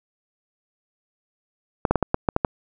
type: clicks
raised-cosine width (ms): 1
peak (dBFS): -4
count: 8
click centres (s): 1.852 / 1.91 / 1.957 / 2.027 / 2.144 / 2.288 / 2.364 / 2.448
effects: none